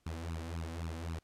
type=tone with flanger; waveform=sawtooth; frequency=82.41 Hz; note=E2; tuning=in tune; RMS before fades=-40 dBFS; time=0.06-1.19 s; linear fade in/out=5 ms; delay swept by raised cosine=0.74 to 3.94 ms; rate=3.8 Hz; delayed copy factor=+1; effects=pink hiss -75 dBFS RMS until 1.23 s + low-pass 11000 Hz 12 dB/octave